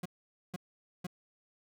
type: tone bursts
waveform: 40% pulse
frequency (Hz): 180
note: F#3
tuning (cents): -47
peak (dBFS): -35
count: 3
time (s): 0.03-1.068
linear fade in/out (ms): 5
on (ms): 26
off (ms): 480
effects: none